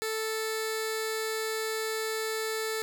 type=tone with notch filter; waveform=15% pulse; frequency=440 Hz; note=A4; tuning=in tune; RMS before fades=-32 dBFS; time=0.02-2.82 s; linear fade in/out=0 ms; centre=1000 Hz; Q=1; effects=none